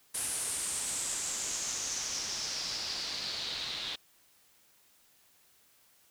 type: noise with low-pass filter sweep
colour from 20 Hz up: white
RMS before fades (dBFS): -36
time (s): 0.14-3.96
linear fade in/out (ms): 10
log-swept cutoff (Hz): 10000 to 3700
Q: 4.5
effects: white hiss -65 dBFS RMS until 6.1 s

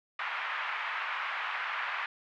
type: band-pass noise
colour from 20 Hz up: pink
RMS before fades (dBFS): -35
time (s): 0.19-2.06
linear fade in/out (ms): 2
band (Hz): 1000 to 2500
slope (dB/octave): 24
effects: none

